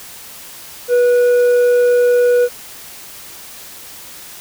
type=tone with tanh clipping; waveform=sine; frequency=487.9 Hz; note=B4; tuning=21 cents flat; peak=-10 dBFS; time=0.88-2.49 s; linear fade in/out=50 ms; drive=5 dB; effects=white hiss -35 dBFS RMS until 4.4 s